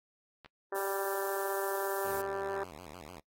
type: clicks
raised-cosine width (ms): 0.3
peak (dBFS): -34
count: 2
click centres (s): 0.447 / 0.46
type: harmonic tone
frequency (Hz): 196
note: G3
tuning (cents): 0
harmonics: 2 / 3 / 4 / 5 / 6 / 7 / 8 / 9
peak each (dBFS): -36 / -40 / -42 / -44 / -46 / -47 / -48 / -49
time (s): 0.72-2.64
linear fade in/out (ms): 5
type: noise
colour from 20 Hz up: violet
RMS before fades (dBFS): -41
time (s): 0.75-2.22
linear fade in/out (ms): 10
type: tone with vibrato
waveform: 5% pulse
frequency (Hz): 82.41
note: E2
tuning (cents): 0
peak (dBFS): -35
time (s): 2.04-3.21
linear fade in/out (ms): 20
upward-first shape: square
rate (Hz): 6.7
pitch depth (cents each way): 170
effects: noise-tail reverb RT60 0.1 s tail -23 dB re dry + AAC 48 kbps